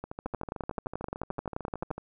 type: two click trains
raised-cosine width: 1 ms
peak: -18 / -23 dBFS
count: 20 / 27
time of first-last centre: 0.26-1.912 / 0.04-1.98 s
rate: 11.5 / 13.4 Hz
effects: none